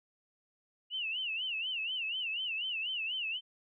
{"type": "tone with vibrato", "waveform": "sine", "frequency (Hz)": 2825, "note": "F7", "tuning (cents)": 19, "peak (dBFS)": -33, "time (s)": [0.9, 3.41], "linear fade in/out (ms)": 50, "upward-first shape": "sine", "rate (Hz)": 4.1, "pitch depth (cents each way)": 160, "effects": []}